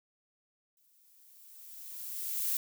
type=noise with exponential growth; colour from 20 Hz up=violet; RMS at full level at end=-30 dBFS; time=0.77-2.57 s; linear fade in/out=1 ms; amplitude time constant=390 ms; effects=none